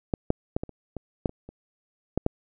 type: clicks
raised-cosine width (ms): 2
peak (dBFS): -11 / -7 / -11 / -17 / -29 / -20 / -9 / -27 / -28 / -10 / -8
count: 11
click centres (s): 0.138 / 0.304 / 0.565 / 0.635 / 0.693 / 0.967 / 1.258 / 1.294 / 1.49 / 2.176 / 2.264
effects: none